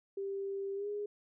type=tone with pitch glide; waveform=sine; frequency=393.6 to 412.7 Hz; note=G4 to G#4; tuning=+7 to -11 cents; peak=-35 dBFS; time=0.17-1.06 s; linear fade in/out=5 ms; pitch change=+82 cents; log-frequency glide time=0.75-0.88 s; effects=none